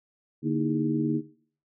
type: tone cluster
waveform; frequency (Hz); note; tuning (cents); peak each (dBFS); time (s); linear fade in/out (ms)
sine; 145.5 / 233.2 / 310.8 / 331.3 / 407.7; D3 / A#3 / D#4 / E4 / G#4; -16 / +1 / -2 / +9 / -32; -29 / -28 / -28 / -37 / -37; 0.42-1.22; 50
effects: noise-tail reverb RT60 0.5 s tail -17 dB re dry